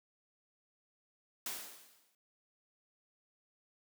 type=noise with exponential decay; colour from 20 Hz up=white; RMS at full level=-38 dBFS; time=1.46-2.15 s; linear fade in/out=2 ms; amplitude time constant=150 ms; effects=high-pass 200 Hz 12 dB/octave